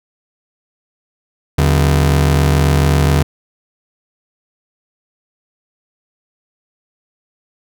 40% pulse ring-modulated tone, 111.4 Hz, A2, 22 cents sharp, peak -6 dBFS, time 1.58-3.23 s, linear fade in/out 5 ms, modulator 33.7 Hz, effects none

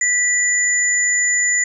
sine tone pair together, 1965 / 7002 Hz, B6 / A8, -9 / -9 cents, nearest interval octave + minor seventh, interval 2200 cents, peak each -17 dBFS, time 0.01-1.64 s, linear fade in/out 5 ms, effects none

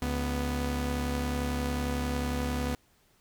sawtooth tone pair together, 71.11 / 246.9 Hz, C#2 / B3, +45 / 0 cents, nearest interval octave + minor seventh, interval 2155 cents, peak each -27 / -28 dBFS, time 0.02-2.75 s, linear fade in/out 0 ms, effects pink hiss -66 dBFS RMS until 3.2 s

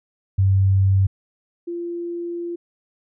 sine tone pair in turn, 96.6 / 344.2 Hz, G2 / F4, -25 / -25 cents, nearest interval octave + minor seventh, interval 2200 cents, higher second, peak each -13 / -25 dBFS, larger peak first, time 0.38-1.07 / 1.67-2.56 s, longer second, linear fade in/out 10 ms, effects none

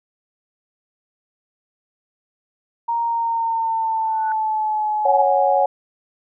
sine tone with pitch glide, 932.3 to 850 Hz, A#5 to G#5, 0 to +40 cents, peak -18 dBFS, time 2.88-5.23 s, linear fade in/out 10 ms, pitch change -160 cents, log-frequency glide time 3.04-4.9 s
sine tone with exponential growth, 1479 Hz, F#6, 1 cent flat, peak -26 dBFS, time 4.01-4.32 s, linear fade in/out 1 ms, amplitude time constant 66 ms
sine chord, C# suspended fourth, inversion none, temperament equal, 554.4 / 740 / 830.6 Hz, C#5 / F#5 / G#5, 0 / 0 / 0 cents, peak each -18 dBFS, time 5.05-5.66 s, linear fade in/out 5 ms
effects none

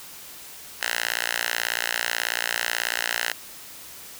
5% pulse tone with high-pass filter, 58.27 Hz, A#1, in tune, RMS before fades -27 dBFS, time 0.81-3.32 s, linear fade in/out 5 ms, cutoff 1600 Hz, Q 1.2, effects white hiss -42 dBFS RMS until 4.19 s

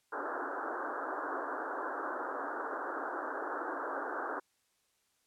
white band-pass noise, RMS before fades -38 dBFS, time 0.12-4.4 s, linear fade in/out 10 ms, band 270 to 1600 Hz, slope 96 dB/octave, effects white hiss -75 dBFS RMS until 5.26 s + low-pass 11000 Hz 12 dB/octave

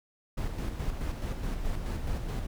brown noise with tremolo, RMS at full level -31 dBFS, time 0.37-2.47 s, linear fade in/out 10 ms, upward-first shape square, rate 4.7 Hz, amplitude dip 40%, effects none

